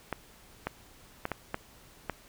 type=clicks; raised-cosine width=0.5 ms; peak=-16 dBFS; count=6; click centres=0.127 / 0.67 / 1.254 / 1.317 / 1.544 / 2.097 s; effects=pink hiss -56 dBFS RMS until 2.28 s